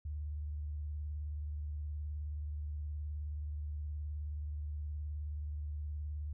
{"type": "tone with vibrato", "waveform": "sine", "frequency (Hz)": 74.5, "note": "D2", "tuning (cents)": 25, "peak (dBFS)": -37, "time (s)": [0.05, 6.33], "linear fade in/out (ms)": 5, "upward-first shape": "square", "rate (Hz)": 19, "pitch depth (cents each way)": 56, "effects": []}